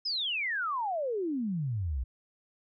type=exponential sweep; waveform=sine; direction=down; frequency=5250 to 57.9 Hz; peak=-29 dBFS; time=0.05-2.04 s; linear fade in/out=10 ms; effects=none